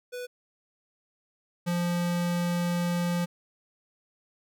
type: tone pair in turn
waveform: square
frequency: 493.9 / 174.3 Hz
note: B4 / F3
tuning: 0 / -3 cents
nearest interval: octave + tritone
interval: 1803 cents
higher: first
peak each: -35 / -26 dBFS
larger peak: second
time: 0.12-0.27 / 1.66-3.26 s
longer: second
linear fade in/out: 20 ms
effects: none